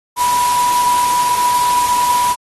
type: tone in noise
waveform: sine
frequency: 980 Hz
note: B5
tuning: 14 cents flat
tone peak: -12 dBFS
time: 0.16-2.36 s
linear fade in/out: 50 ms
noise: white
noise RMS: -22 dBFS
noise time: 0.16-2.36 s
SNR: +7 dB
effects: AAC 32 kbps